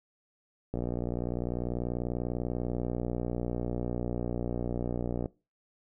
click train, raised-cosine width 2 ms, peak -19 dBFS, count 273, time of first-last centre 0.74-5.258 s, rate 60.2 Hz, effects noise-tail reverb RT60 0.3 s tail -22 dB re dry

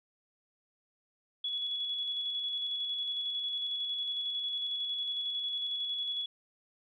sine tone with tremolo, 3383 Hz, G#7, 31 cents sharp, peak -31 dBFS, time 1.44-6.26 s, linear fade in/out 5 ms, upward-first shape square, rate 11 Hz, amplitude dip 25%, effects none

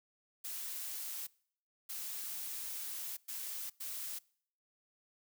blue noise bursts at uneven times, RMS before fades -42 dBFS, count 4, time 0.44-1.27 / 1.89-3.17 / 3.28-3.7 / 3.8-4.19 s, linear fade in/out 10 ms, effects noise-tail reverb RT60 0.6 s tail -24 dB re dry

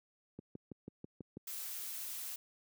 click train, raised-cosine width 3 ms, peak -31 dBFS, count 7, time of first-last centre 0.39-1.37 s, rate 6.12 Hz
blue noise, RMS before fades -43 dBFS, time 1.47-2.36 s, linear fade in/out 5 ms
effects high-pass 150 Hz 12 dB/octave

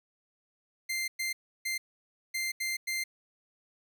sawtooth tone bursts at uneven times, 2090 Hz, C7, 2 cents flat, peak -27 dBFS, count 6, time 0.89-1.08 / 1.19-1.33 / 1.65-1.78 / 2.34-2.52 / 2.6-2.77 / 2.87-3.04 s, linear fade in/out 10 ms, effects none

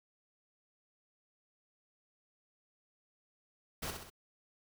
pink noise with echo, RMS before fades -39 dBFS, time 3.82-3.91 s, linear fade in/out 10 ms, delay 64 ms, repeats 3, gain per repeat -5 dB, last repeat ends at 4.102 s, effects none

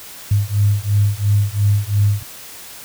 sine beating tone pair, 101 / 103.9 Hz, G#2 / G#2, -48 / +1 cents, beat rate 2.9 Hz, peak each -16 dBFS, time 0.31-2.23 s, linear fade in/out 5 ms, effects white hiss -36 dBFS RMS until 2.84 s

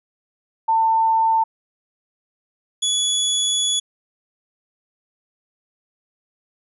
sine / 25% pulse tone pair in turn, 896 / 3401 Hz, A5 / G#7, +31 / +40 cents, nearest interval octave + major seventh, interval 2309 cents, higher second, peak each -14 dBFS, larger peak neither, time 0.68-1.44 / 2.82-3.8 s, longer second, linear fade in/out 10 ms, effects resampled to 32000 Hz

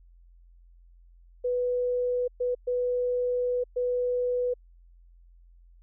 sine tone bursts at uneven times, 493.9 Hz, B4, in tune, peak -24 dBFS, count 4, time 1.44-2.28 / 2.4-2.55 / 2.67-3.64 / 3.76-4.54 s, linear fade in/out 10 ms, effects added 43 Hz sine -52 dBFS peak until 5.82 s

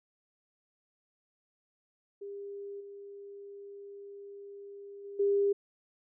sine tone with level steps, 401.5 Hz, G4, 41 cents sharp, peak -39 / -44 / -41 / -24 dBFS, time 2.21-5.53 s, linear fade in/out 10 ms, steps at 2.8 / 5.04 / 5.19 s, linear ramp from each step 10 ms, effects none

